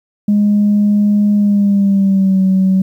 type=tone with pitch glide; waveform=sine; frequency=206.6 to 189.45 Hz; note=G#3 to F#3; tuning=-9 to +41 cents; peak=-7 dBFS; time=0.28-2.82 s; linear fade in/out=5 ms; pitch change=-150 cents; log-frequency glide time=1.34-2.42 s; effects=tanh soft clip ceiling -5 dBFS + 8-bit